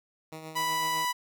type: tone with tremolo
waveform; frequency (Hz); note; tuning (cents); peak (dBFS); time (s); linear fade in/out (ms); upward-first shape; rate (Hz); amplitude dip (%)
10% pulse; 158.3; D#3; +30; -30; 0.32-1.05; 2; triangle; 8; 50
type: tone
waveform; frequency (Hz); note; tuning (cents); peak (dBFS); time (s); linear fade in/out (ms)
sawtooth; 987; B5; -1; -23; 0.55-1.13; 20
effects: none